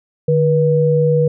sine tone pair together, 150.7 / 484.4 Hz, D3 / B4, +45 / -34 cents, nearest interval octave + minor sixth, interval 2021 cents, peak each -14 / -13 dBFS, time 0.28-1.28 s, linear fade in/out 5 ms, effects none

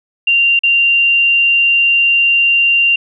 sine tone with dropouts, 2775 Hz, F7, 12 cents flat, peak -8 dBFS, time 0.27-2.96 s, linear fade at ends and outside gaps 5 ms, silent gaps 0.592-0.634 s, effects none

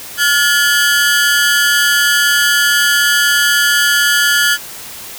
sawtooth ring-modulated tone, 1568 Hz, G6, in tune, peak -3 dBFS, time 0.17-4.58 s, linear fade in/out 50 ms, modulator 145 Hz, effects white hiss -30 dBFS RMS until 5.18 s

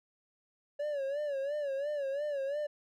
triangle tone with vibrato, 568 Hz, C#5, 42 cents sharp, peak -30 dBFS, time 0.79-2.67 s, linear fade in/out 10 ms, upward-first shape sine, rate 2.9 Hz, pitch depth 96 cents each way, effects none

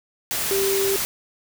sine tone in noise, 392 Hz, G4, in tune, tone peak -20 dBFS, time 0.51-0.96 s, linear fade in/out 0 ms, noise white, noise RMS -25 dBFS, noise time 0.31-1.05 s, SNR +2 dB, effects none

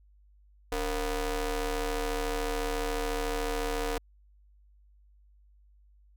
sawtooth ring-modulated tone, 250 Hz, B3, 21 cents sharp, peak -22 dBFS, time 0.72-3.98 s, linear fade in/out 2 ms, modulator 213 Hz, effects added 50 Hz sine -57 dBFS peak until 6.16 s

